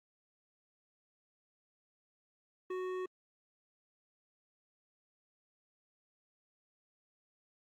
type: tone with hard clipping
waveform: triangle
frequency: 369.4 Hz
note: F#4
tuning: 3 cents flat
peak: -38 dBFS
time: 2.7-3.06 s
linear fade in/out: 5 ms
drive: 16 dB
effects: Opus 32 kbps